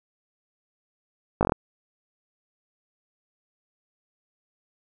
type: slowing click train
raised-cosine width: 1 ms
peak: -7 dBFS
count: 6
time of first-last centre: 1.41-1.521 s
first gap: 19 ms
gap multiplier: 1.08
effects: none